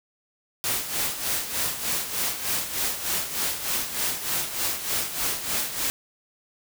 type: noise with tremolo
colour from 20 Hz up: white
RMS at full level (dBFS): -25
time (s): 0.64-5.9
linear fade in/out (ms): 0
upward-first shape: sine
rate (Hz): 3.3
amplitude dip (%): 65
effects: none